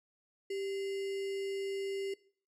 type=tone with sample-and-hold; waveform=sine; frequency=392 Hz; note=G4; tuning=in tune; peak=-34 dBFS; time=0.5-2.14 s; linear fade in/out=5 ms; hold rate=2450 Hz; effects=noise-tail reverb RT60 0.5 s tail -20 dB re dry + low-pass 8000 Hz 12 dB/octave